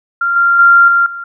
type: tone with level steps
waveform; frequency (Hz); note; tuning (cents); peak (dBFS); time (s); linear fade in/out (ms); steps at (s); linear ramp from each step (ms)
sine; 1387; F6; -12; -11 / -7 / -3 / -7 / -22; 0.21-1.24; 5; 0.36 / 0.59 / 0.88 / 1.06; 2
effects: none